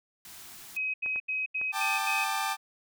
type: band-stop noise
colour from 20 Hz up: white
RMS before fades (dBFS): -47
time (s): 0.25-0.77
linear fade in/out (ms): 2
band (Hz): 410 to 630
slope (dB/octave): 96
type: tone bursts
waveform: sine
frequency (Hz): 2534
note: D#7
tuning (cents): +31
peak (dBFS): -28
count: 6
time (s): 0.76-2.245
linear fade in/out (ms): 10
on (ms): 180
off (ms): 81
type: clicks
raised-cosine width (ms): 0.5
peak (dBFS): -29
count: 3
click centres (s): 1.061 / 1.16 / 1.614
type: chord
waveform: sawtooth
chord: G suspended second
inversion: none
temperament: equal with one note detuned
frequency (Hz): 784 / 880 / 1193.8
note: G5 / A5 / D6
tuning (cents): 0 / 0 / +28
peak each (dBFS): -29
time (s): 1.72-2.57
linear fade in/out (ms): 50
effects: none